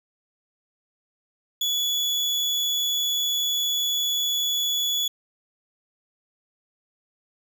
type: tone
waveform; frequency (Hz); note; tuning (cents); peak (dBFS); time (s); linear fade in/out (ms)
35% pulse; 3413; G#7; +47; -20; 1.61-5.08; 5
effects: none